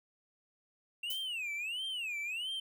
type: tone with vibrato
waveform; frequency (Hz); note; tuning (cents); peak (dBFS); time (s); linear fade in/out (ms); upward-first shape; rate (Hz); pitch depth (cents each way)
triangle; 2707; E7; +45; -34; 1.03-2.6; 5; sine; 1.5; 270
type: noise with exponential decay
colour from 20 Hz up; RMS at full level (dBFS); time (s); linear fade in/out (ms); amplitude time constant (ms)
violet; -38; 1.1-1.32; 2; 47
effects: none